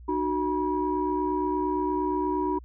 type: tone cluster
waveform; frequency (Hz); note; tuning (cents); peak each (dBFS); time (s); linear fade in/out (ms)
sine; 302.3 / 370.9 / 966; D#4 / F#4 / B5; -50 / +4 / -39; -28; 0.08-2.59; 10
effects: tanh soft clip ceiling -14 dBFS + added 60 Hz sine -43 dBFS peak until 2.64 s